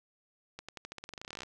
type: accelerating click train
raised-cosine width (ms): 0.2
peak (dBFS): -25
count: 21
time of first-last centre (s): 0.59-1.433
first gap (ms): 96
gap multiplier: 0.9
effects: 10-bit